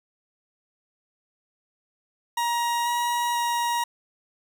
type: tone with pitch steps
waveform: 40% pulse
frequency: 946 / 956 / 949 Hz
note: A#5 / A#5 / A#5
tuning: +25 / +43 / +31 cents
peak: -22 dBFS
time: 2.37-3.84 s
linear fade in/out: 5 ms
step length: 490 ms
effects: none